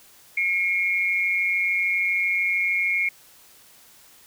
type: tone pair together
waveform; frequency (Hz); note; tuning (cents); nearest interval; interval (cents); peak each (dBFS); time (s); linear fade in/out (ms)
sine; 2170 / 2357; C#7 / D7; -37 / +6; minor second; 143; -21 / -26; 0.37-3.09; 5
effects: white hiss -52 dBFS RMS until 4.26 s